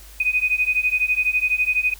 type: beating tone pair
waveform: sine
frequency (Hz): 2489 / 2501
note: D#7 / D#7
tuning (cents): 0 / +8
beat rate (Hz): 12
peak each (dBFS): -21 / -20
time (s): 0.2-1.94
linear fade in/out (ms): 5
effects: added 50 Hz sine -42 dBFS peak until 1.99 s + white hiss -46 dBFS RMS until 1.99 s